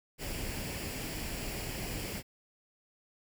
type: noise with comb filter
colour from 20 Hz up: pink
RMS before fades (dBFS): -38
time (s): 0.18-2.23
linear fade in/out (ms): 50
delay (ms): 0.4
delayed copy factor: +0.5
effects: none